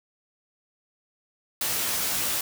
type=noise with comb filter; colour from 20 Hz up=white; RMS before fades=-27 dBFS; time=1.61-2.41 s; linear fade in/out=2 ms; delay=16 ms; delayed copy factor=+0.8; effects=none